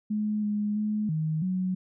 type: tone with pitch steps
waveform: sine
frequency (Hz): 211.7 / 208.4 / 212.1 / 156.8 / 185.1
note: G#3 / G#3 / G#3 / D#3 / F#3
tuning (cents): +33 / +6 / +37 / +14 / +1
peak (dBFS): -25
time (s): 0.1-1.75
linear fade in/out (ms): 10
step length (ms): 330
effects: none